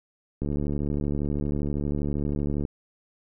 click train, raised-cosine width 3 ms, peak -16 dBFS, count 163, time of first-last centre 0.42-2.651 s, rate 72.6 Hz, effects none

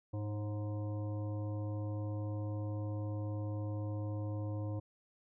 harmonic tone with a mistuned harmonic, 103.83 Hz, G#2, in tune, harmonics 1 / 3 / 5 / 7 / 9 / 10, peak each -36 / -44 / -47 / -56 / -57 / -59 dBFS, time 0.13-4.8 s, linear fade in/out 10 ms, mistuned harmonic 5, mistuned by +46 cents, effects none

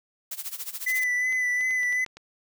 blue noise with tremolo, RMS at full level -32 dBFS, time 0.31-1.04 s, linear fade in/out 5 ms, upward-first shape sine, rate 14 Hz, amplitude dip 85%
triangle tone with vibrato, 2000 Hz, B6, 21 cents sharp, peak -21 dBFS, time 0.86-2.05 s, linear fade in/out 10 ms, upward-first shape sine, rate 2.7 Hz, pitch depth 25 cents each way
clicks, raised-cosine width 0.2 ms, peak -27 dBFS, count 7, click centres 1.325 / 1.61 / 1.709 / 1.832 / 1.926 / 2.063 / 2.17 s
effects none

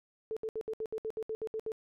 sine tone bursts, 440 Hz, A4, in tune, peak -33 dBFS, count 12, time 0.31-1.719 s, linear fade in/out 0 ms, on 56 ms, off 67 ms, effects none

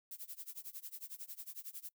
violet noise with tremolo, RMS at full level -45 dBFS, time 0.11-1.89 s, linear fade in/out 2 ms, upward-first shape sine, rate 11 Hz, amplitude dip 95%, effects noise-tail reverb RT60 0.1 s tail -23 dB re dry

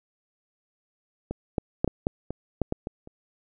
clicks, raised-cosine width 2 ms, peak -17 / -11 / -8 / -11 / -10 / -18 / -10 / -12 / -18 / -30 dBFS, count 10, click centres 1.31 / 1.582 / 1.845 / 1.877 / 2.069 / 2.306 / 2.617 / 2.724 / 2.871 / 3.074 s, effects none

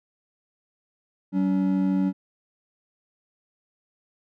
triangle tone pair together, 190 / 283.4 Hz, F#3 / C#4, +46 / +38 cents, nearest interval perfect fifth, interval 692 cents, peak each -20 / -22 dBFS, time 1.32-2.13 s, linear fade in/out 50 ms, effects none

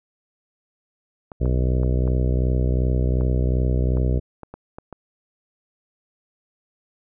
clicks, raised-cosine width 1 ms, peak -22 dBFS, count 10, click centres 1.318 / 1.457 / 1.833 / 2.077 / 3.21 / 3.972 / 4.433 / 4.54 / 4.785 / 4.927 s
harmonic tone, 62.7 Hz, B1, 27 cents sharp, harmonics 1 / 2 / 3 / 4 / 5 / 6 / 7 / 8 / 9 / 10, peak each -19 / -23 / -31 / -32 / -34 / -33 / -34 / -36 / -40 / -39 dBFS, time 1.4-4.2 s, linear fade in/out 20 ms
effects none

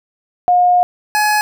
sine / 25% pulse tone pair in turn, 716 / 844.6 Hz, F5 / G#5, +43 / +29 cents, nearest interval minor third, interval 286 cents, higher second, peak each -8 dBFS, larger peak neither, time 0.48-0.83 / 1.15-1.41 s, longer first, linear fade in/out 0 ms, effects none

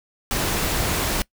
pink noise, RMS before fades -23 dBFS, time 0.31-1.22 s, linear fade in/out 0 ms, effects noise-tail reverb RT60 0.1 s tail -22 dB re dry

